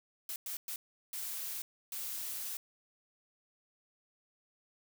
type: noise bursts at uneven times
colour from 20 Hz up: blue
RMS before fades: -40 dBFS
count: 5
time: 0.29-0.36 / 0.46-0.57 / 0.68-0.76 / 1.13-1.62 / 1.92-2.57 s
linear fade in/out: 2 ms
effects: none